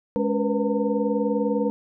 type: tone cluster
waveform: sine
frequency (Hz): 210.3 / 280.6 / 479.8 / 499.7 / 910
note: G#3 / C#4 / A#4 / B4 / A#5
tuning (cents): +22 / +21 / +50 / +20 / -42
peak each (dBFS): -25 / -27 / -25 / -28 / -34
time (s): 0.16-1.7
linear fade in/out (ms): 0
effects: none